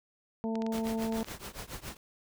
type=harmonic tone; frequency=223.9 Hz; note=A3; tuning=30 cents sharp; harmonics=1 / 2 / 3 / 4; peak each=-31 / -37 / -41 / -43 dBFS; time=0.44-1.23 s; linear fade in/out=0 ms
type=clicks; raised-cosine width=0.2 ms; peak=-25 dBFS; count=10; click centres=0.555 / 0.621 / 0.665 / 0.781 / 0.87 / 1.023 / 1.124 / 1.207 / 1.245 / 1.285 s
type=noise with tremolo; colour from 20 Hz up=pink; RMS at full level=-39 dBFS; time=0.72-1.97 s; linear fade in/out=2 ms; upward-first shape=triangle; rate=7.1 Hz; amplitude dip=95%
effects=none